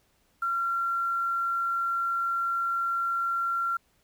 sine tone with quantisation, 1371 Hz, F6, 32 cents flat, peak -25 dBFS, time 0.42-3.77 s, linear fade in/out 5 ms, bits 9, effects pink hiss -68 dBFS RMS until 4.03 s

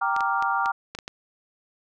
sine chord, G minor seventh, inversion none, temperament equal, 784 / 932.3 / 1174.7 / 1396.9 Hz, G5 / Bb5 / D6 / F6, 0 / 0 / 0 / 0 cents, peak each -27 dBFS, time 0.01-0.72 s, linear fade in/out 10 ms
clicks, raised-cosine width 0.2 ms, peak -17 dBFS, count 7, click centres 0.164 / 0.207 / 0.425 / 0.659 / 0.95 / 0.988 / 1.079 s
effects none

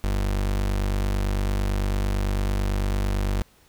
35% pulse tone, 48.96 Hz, G1, 1 cent flat, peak -20 dBFS, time 0.04-3.42 s, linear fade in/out 0 ms, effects pink hiss -58 dBFS RMS until 3.68 s

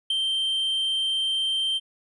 triangle tone with ADSR envelope, 3136 Hz, G7, in tune, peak -17 dBFS, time 0.1-1.8 s, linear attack 6 ms, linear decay 6 ms, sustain -4 dB, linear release 34 ms, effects resampled to 24000 Hz

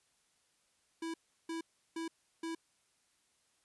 square tone bursts, 328.6 Hz, E4, 5 cents flat, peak -38 dBFS, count 4, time 1.02-2.55 s, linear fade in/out 5 ms, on 120 ms, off 350 ms, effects white hiss -74 dBFS RMS until 3.64 s + resampled to 24000 Hz

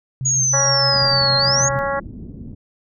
sine tone with tremolo, 131.1 Hz, C3, 4 cents sharp, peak -21 dBFS, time 0.21-1.79 s, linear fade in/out 0 ms, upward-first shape sine, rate 6.5 Hz, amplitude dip 40%
sine exponential two-way sweep, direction down then up, 6790 to 4167 to 6790 Hz, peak -15 dBFS, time 0.25-1.69 s, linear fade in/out 10 ms, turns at 1.37 s
harmonic tone, 277.2 Hz, C#4, in tune, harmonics 2 / 3 / 4 / 5 / 6 / 7, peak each -22 / -26 / -26 / -28 / -29 / -32 dBFS, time 0.53-2 s, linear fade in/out 10 ms
white low-pass noise, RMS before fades -34 dBFS, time 0.92-2.55 s, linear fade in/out 10 ms, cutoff 260 Hz, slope 24 dB/octave
effects none

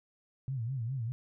sine tone with vibrato, 123.5 Hz, B2, in tune, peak -32 dBFS, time 0.48-1.12 s, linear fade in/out 0 ms, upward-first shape sine, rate 4.9 Hz, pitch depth 180 cents each way, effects none

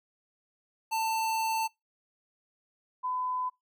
square / sine tone pair in turn, 891 / 1007.7 Hz, A5 / B5, +22 / +35 cents, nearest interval major second, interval 213 cents, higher second, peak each -28 / -29 dBFS, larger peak first, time 0.91-1.68 / 3.03-3.5 s, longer first, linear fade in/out 20 ms, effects noise-tail reverb RT60 0.2 s tail -25 dB re dry

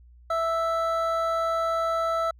triangle tone pair together, 659.2 / 1318.5 Hz, E5 / E6, 0 / 0 cents, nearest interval octave, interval 1200 cents, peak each -24 dBFS, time 0.3-2.31 s, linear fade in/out 5 ms, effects added 60 Hz sine -49 dBFS peak until 2.39 s

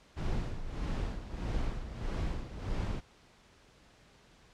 brown noise with tremolo, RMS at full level -32 dBFS, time 0.16-3.01 s, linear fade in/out 20 ms, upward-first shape sine, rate 1.6 Hz, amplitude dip 70%, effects pink hiss -61 dBFS RMS until 4.53 s + low-pass 6000 Hz 12 dB/octave

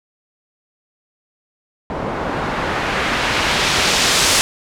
white noise with low-pass filter sweep, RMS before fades -18 dBFS, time 1.9-4.41 s, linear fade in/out 0 ms, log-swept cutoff 710 to 7600 Hz, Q 0.77, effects none

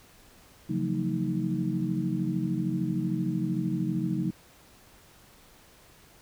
sine tone cluster, 137 / 170.4 / 183.5 / 225.9 / 314.2 Hz, C#3 / F3 / F#3 / A3 / D#4, -20 / -42 / -14 / +46 / +17 cents, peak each -33 / -33 / -31 / -34 / -32 dBFS, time 0.69-4.31 s, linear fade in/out 10 ms, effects pink hiss -56 dBFS RMS until 6.21 s

